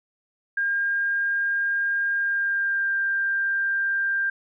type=tone with pitch glide; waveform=sine; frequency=1610 to 1588.8 Hz; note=G6 to G6; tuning=+46 to +23 cents; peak=-21 dBFS; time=0.57-4.3 s; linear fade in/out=5 ms; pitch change=-23 cents; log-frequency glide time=2.15-2.95 s; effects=none